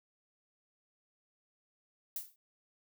violet noise with exponential decay, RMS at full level -35 dBFS, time 2.16-2.36 s, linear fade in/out 2 ms, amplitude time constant 43 ms, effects none

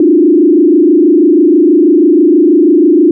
sine tone with frequency modulation, 324.1 Hz, E4, 29 cents flat, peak -3 dBFS, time 0-3.11 s, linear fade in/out 2 ms, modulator 26.2 Hz, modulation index 1.6, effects none

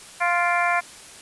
harmonic tone with a mistuned harmonic, 349.2 Hz, F4, in tune, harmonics 2 / 3 / 4 / 5 / 6 / 7, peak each -23 / -25 / -26 / -27 / -28 / -28 dBFS, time 0.2-0.81 s, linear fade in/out 20 ms, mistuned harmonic 7, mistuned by -55 cents, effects white hiss -43 dBFS RMS until 1.21 s + resampled to 24000 Hz

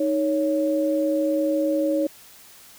sine tone pair together, 311.4 / 557.4 Hz, D#4 / C#5, +2 / +9 cents, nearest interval minor seventh, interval 1007 cents, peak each -22 dBFS, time 0-2.07 s, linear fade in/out 5 ms, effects white hiss -48 dBFS RMS until 2.78 s

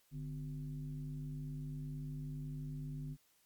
sine tone with frequency modulation, 146.9 Hz, D3, 1 cent sharp, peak -40 dBFS, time 0.11-3.17 s, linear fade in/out 50 ms, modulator 108 Hz, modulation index 0.71, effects white hiss -72 dBFS RMS until 3.45 s + MP3 96 kbps

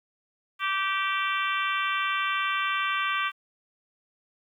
harmonic tone, 388.6 Hz, G4, 15 cents flat, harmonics 3 / 4 / 5 / 6 / 7 / 8 / 9, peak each -28 / -31 / -35 / -33 / -34 / -37 / -39 dBFS, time 0.59-3.32 s, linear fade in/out 50 ms, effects 10-bit

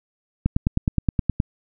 click train, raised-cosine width 5 ms, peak -6 dBFS, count 10, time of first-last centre 0.46-1.401 s, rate 9.56 Hz, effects none

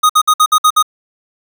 square tone bursts, 1244.5 Hz, D#6, in tune, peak -7 dBFS, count 7, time 0.03-0.827 s, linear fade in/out 10 ms, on 65 ms, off 57 ms, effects 8-bit

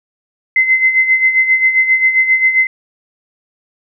sine tone with tremolo, 2058 Hz, C7, 29 cents flat, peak -6 dBFS, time 0.56-2.67 s, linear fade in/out 2 ms, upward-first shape sine, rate 7.5 Hz, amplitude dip 65%, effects none

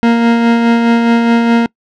40% pulse tone with tremolo, 233 Hz, A#3, 1 cent flat, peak -5 dBFS, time 0.03-1.66 s, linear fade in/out 0 ms, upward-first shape sine, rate 4.8 Hz, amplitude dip 35%, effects noise-tail reverb RT60 0.1 s tail -25 dB re dry + low-pass 3000 Hz 12 dB/octave

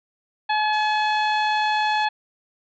harmonic tone, 853 Hz, G#5, 46 cents sharp, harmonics 1 / 2 / 3 / 4 / 5, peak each -20 / -26 / -30 / -32 / -34 dBFS, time 0.49-2.09 s, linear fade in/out 10 ms
blue noise, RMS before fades -39 dBFS, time 0.73-2.05 s, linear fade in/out 2 ms
effects resampled to 16000 Hz

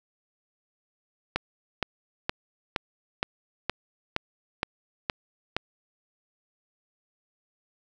click train, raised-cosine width 0.3 ms, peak -9 dBFS, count 10, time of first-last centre 1.36-5.566 s, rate 2.14 Hz, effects none

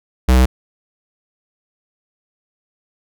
square tone, 63.5 Hz, B1, 49 cents sharp, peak -9 dBFS, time 0.28-0.46 s, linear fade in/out 10 ms, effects none

